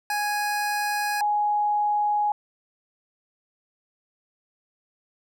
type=tone pair in turn; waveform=25% pulse / sine; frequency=830 / 833.2 Hz; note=G#5 / G#5; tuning=-1 / +5 cents; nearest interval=unison; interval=6 cents; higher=second; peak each=-20 dBFS; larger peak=neither; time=0.1-1.21 / 1.21-2.32 s; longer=neither; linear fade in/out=2 ms; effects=none